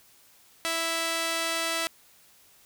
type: tone pair together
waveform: 5% pulse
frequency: 329.6 / 659.2 Hz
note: E4 / E5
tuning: 0 / 0 cents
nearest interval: octave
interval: 1200 cents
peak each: -20 dBFS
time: 0.65-1.87 s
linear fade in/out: 0 ms
effects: white hiss -58 dBFS RMS until 2.65 s